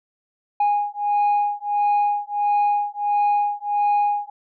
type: beating tone pair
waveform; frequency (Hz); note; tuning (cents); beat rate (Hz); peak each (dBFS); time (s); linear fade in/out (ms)
sine; 823 / 824.5; G#5 / G#5; -16 / -13; 1.5; -19; 0.6-4.3; 5
effects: tanh soft clip ceiling -14 dBFS